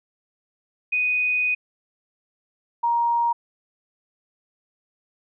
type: tone pair in turn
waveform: sine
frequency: 2489 / 940.4 Hz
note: D#7 / A#5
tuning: 0 / +15 cents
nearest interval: octave + perfect fourth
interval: 1685 cents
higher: first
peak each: -19 / -18 dBFS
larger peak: second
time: 0.92-1.55 / 2.83-3.33 s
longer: first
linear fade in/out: 10 ms
effects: none